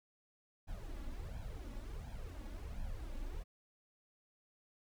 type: noise with flanger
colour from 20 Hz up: brown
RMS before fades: -44 dBFS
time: 0.67-3.44 s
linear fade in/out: 20 ms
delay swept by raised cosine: 1.2 to 3.6 ms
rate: 1.4 Hz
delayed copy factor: +0.8
effects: none